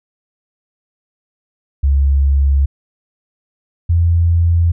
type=tone pair in turn; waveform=sine; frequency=69.3 / 84.78 Hz; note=C#2 / E2; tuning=0 / +49 cents; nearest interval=minor third; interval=349 cents; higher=second; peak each=-9 dBFS; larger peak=neither; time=1.83-2.66 / 3.89-4.72 s; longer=neither; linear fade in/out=10 ms; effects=none